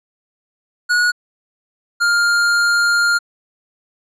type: tone pair in turn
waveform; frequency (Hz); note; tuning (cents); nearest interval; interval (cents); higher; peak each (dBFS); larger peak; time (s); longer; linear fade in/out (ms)
square; 1454 / 1405.3; F#6 / F6; -31 / +10; minor second; 59; first; -13; neither; 0.89-1.12 / 2-3.19; second; 20
effects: low-pass 8000 Hz 12 dB/octave